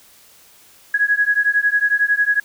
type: beating tone pair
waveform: sine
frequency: 1661.2 / 1672.2 Hz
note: G#6 / G#6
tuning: 0 / +11 cents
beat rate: 11 Hz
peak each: -17 dBFS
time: 0.94-2.4 s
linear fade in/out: 5 ms
effects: white hiss -49 dBFS RMS until 2.44 s